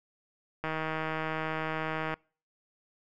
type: click train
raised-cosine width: 0.5 ms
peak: -18 dBFS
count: 238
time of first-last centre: 0.64-2.14 s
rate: 158 Hz
effects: noise-tail reverb RT60 0.4 s tail -26 dB re dry